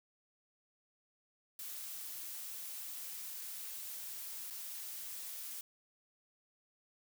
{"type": "noise with dropouts", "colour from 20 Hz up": "blue", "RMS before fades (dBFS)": -45, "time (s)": [1.59, 5.61], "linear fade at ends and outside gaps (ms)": 2, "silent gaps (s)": [4.502, 4.506], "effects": []}